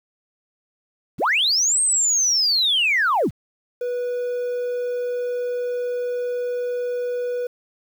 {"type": "linear two-way sweep", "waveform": "sine", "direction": "up then down", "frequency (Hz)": [41.2, 8510, 41.2], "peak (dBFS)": -15, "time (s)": [1.18, 3.31], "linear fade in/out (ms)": 50, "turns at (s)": 1.81}
{"type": "tone", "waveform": "triangle", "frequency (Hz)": 490.2, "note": "B4", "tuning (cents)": -13, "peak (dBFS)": -20, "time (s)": [3.81, 7.47], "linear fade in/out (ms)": 5}
{"effects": ["tanh soft clip ceiling -12 dBFS", "8-bit"]}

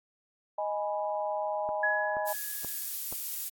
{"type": "chord", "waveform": "sine", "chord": "G# minor", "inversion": "second", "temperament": "equal", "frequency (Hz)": [622.3, 830.6, 987.8], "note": ["D#5", "G#5", "B5"], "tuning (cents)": [0, 0, 0], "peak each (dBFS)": [-32, -33, -38], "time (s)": [0.58, 2.33], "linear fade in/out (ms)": 5}
{"type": "click train", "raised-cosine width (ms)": 1, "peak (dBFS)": -28, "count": 4, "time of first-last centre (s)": [1.69, 3.125], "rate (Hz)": 2.09}
{"type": "tone with exponential decay", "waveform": "sine", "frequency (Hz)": 1683, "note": "G#6", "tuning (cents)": 23, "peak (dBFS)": -24, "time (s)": [1.83, 2.94], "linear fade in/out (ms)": 5, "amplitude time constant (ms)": 240}
{"type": "noise", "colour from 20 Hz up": "violet", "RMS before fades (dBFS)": -34, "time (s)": [2.26, 3.5], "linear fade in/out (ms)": 20}
{"effects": ["AAC 64 kbps"]}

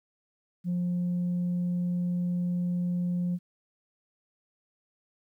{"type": "tone", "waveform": "sine", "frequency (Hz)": 176.9, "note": "F3", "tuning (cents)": 23, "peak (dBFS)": -24, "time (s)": [0.64, 3.39], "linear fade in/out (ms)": 50, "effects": ["tanh soft clip ceiling -24 dBFS", "11-bit"]}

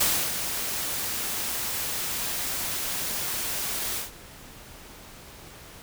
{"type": "noise with ADSR envelope", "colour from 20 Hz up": "white", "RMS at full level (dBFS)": -22, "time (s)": [0, 4.11], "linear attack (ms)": 8, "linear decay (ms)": 300, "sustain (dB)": -8, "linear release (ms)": 140, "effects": ["pink hiss -46 dBFS RMS until 5.82 s"]}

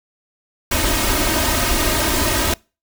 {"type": "noise with comb filter", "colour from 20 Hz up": "pink", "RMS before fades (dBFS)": -18, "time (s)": [0.71, 2.54], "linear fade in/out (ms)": 5, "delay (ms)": 3.2, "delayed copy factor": 0.8, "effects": ["noise-tail reverb RT60 0.3 s tail -25 dB re dry"]}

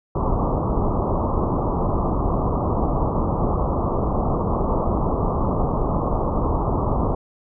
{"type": "low-pass noise", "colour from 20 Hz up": "pink", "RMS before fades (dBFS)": -21, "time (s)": [0.15, 7.15], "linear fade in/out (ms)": 5, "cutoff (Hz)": 1200, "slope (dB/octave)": 96, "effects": []}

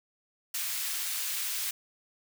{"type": "high-pass noise", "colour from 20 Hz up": "white", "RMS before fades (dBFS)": -33, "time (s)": [0.54, 1.71], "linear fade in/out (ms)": 5, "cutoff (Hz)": 1600, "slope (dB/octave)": 12, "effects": []}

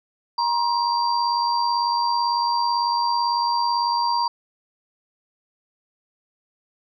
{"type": "tone cluster", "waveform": "sine", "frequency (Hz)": [952, 1050, 4703], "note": ["A#5", "C6", "D8"], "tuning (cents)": [36, 6, 2], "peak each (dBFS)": [-20, -27, -27], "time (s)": [0.38, 4.28], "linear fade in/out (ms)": 5, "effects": []}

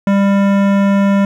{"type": "tone with hard clipping", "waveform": "sine", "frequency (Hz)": 198.5, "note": "G3", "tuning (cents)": 22, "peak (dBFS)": -11, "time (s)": [0.07, 1.25], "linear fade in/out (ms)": 2, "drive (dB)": 17, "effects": []}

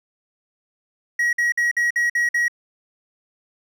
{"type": "tone bursts", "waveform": "triangle", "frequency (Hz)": 1906, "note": "A#6", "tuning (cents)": 38, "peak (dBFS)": -15, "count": 7, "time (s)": [1.19, 2.482], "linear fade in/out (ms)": 5, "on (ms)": 140, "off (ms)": 52, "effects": []}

